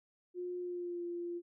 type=tone with pitch glide; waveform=sine; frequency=357.6 to 346.6 Hz; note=F4 to F4; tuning=+41 to -13 cents; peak=-37 dBFS; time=0.34-1.42 s; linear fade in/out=50 ms; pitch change=-54 cents; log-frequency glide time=0.59-1.04 s; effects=none